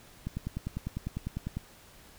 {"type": "click train", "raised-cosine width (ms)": 5, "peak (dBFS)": -21, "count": 14, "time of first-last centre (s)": [0.27, 1.57], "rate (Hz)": 10, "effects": ["pink hiss -55 dBFS RMS until 2.18 s"]}